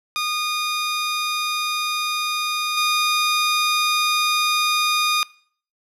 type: tone with level steps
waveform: 15% pulse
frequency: 1225 Hz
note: D#6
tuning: 27 cents flat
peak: -15 / -11 dBFS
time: 0.16-5.23 s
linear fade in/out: 0 ms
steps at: 2.77 s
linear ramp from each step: 5 ms
effects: noise-tail reverb RT60 0.5 s tail -22 dB re dry + low-pass 11000 Hz 12 dB/octave